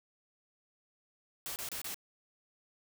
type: noise bursts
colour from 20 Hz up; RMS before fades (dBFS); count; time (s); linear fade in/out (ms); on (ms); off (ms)
white; -40; 4; 1.46-1.944; 0; 100; 28
effects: none